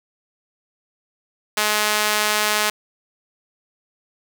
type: tone with high-pass filter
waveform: sawtooth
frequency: 211.6 Hz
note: G#3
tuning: 33 cents sharp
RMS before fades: -20 dBFS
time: 1.57-2.7 s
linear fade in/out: 5 ms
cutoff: 1000 Hz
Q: 0.54
effects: none